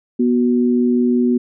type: tone pair together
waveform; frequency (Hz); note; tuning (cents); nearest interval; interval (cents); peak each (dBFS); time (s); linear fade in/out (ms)
sine; 244 / 369.6; B3 / F#4; -21 / -2; perfect fifth; 719; -13 / -19; 0.19-1.38; 10
effects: none